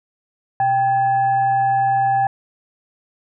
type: tone with frequency modulation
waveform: sine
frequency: 786 Hz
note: G5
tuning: 4 cents sharp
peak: -14 dBFS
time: 0.6-2.27 s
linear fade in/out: 2 ms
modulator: 911 Hz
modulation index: 0.35
effects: none